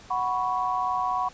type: chord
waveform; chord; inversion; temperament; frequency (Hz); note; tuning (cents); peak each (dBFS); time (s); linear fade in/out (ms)
sine; F# suspended fourth; none; just; 740 / 986.7 / 1110; F#5 / B5 / C#6; 0 / -2 / +2; -28; 0.1-1.29; 10
effects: pink hiss -49 dBFS RMS until 1.33 s + resampled to 16000 Hz